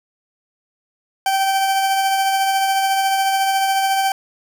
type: tone with tremolo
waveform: 40% pulse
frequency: 776 Hz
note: G5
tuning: 18 cents flat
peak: -13 dBFS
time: 1.26-4.12 s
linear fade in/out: 2 ms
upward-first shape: triangle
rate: 14 Hz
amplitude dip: 35%
effects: none